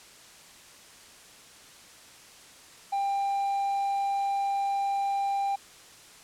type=tone with hard clipping; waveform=triangle; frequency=794 Hz; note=G5; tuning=22 cents sharp; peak=-26 dBFS; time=2.92-5.56 s; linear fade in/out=10 ms; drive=5 dB; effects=white hiss -51 dBFS RMS until 6.23 s + low-pass 9000 Hz 12 dB/octave